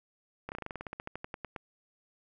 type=slowing click train; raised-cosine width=0.5 ms; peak=-23 dBFS; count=18; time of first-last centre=0.49-1.562 s; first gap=29 ms; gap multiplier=1.09; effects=none